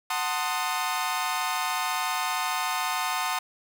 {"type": "chord", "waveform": "sawtooth", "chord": "F# diminished seventh", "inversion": "none", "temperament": "equal with one note detuned", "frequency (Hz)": [740, 894.9, 1046.5, 1244.5], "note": ["F#5", "A5", "C6", "Eb6"], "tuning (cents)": [0, 29, 0, 0], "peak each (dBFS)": -28, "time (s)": [0.1, 3.39], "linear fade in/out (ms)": 5, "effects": []}